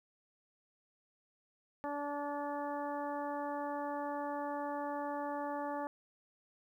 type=harmonic tone; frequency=288.9 Hz; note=D4; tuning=28 cents flat; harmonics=1 / 2 / 3 / 4 / 5 / 6; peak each=-42 / -41 / -40 / -46 / -53 / -51 dBFS; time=1.84-5.87 s; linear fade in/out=0 ms; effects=12-bit